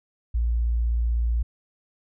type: tone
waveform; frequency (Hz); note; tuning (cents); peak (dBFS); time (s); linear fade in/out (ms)
sine; 58; A#1; -8; -20; 0.34-1.43; 10
effects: none